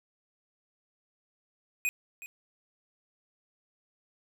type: tone with echo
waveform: square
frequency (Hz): 2492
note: D#7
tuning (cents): +2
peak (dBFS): -27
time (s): 1.85-1.89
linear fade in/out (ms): 0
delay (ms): 370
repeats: 1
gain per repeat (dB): -15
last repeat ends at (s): 2.26
effects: none